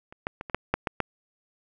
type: clicks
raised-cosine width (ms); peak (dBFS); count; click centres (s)
0.5; -29 / -13 / -20 / -22 / -8 / -7 / -11 / -9; 8; 0.125 / 0.269 / 0.411 / 0.498 / 0.546 / 0.74 / 0.872 / 1.003
effects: none